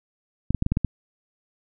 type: clicks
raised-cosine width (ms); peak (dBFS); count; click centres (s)
5; -9; 7; 0.506 / 0.547 / 0.624 / 0.664 / 0.72 / 0.771 / 0.847
effects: none